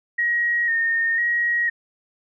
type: tone with vibrato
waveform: sine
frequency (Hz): 1864.7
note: A#6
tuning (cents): 0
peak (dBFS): -18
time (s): 0.18-1.7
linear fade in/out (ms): 10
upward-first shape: square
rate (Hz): 1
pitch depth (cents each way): 28
effects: none